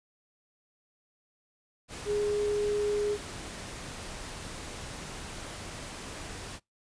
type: tone in noise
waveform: sine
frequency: 414.3 Hz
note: G#4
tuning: 4 cents flat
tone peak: -26 dBFS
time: 2.05-3.18 s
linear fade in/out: 50 ms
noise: pink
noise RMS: -41 dBFS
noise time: 1.88-6.6 s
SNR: +12 dB
effects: noise-tail reverb RT60 0.2 s tail -26 dB re dry + resampled to 22050 Hz